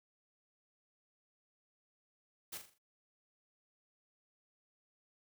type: noise with echo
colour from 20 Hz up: white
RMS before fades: -44 dBFS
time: 2.52-2.58 s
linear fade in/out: 10 ms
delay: 41 ms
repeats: 5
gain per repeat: -7 dB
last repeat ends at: 2.785 s
effects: none